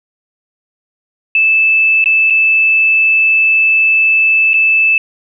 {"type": "tone with dropouts", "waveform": "sine", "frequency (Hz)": 2628, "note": "E7", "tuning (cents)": -6, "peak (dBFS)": -7, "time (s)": [1.35, 4.98], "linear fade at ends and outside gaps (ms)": 2, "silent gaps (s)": [[2.042, 2.058], [2.301, 2.305], [4.534, 4.54]], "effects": []}